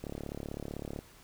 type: click train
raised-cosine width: 2 ms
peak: -25 dBFS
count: 35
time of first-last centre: 0.04-0.99 s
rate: 35.8 Hz
effects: pink hiss -57 dBFS RMS until 1.23 s